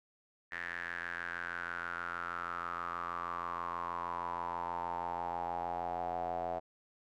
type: tone with band-pass filter sweep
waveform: square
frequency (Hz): 43.15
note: F1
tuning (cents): -20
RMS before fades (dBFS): -39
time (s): 0.51-6.6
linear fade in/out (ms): 20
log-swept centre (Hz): 1800 to 690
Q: 7.5
effects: none